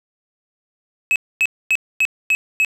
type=tone bursts; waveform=triangle; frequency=2572 Hz; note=E7; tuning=43 cents flat; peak=-11 dBFS; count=6; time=1.11-2.648 s; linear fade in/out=0 ms; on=48 ms; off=250 ms; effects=8-bit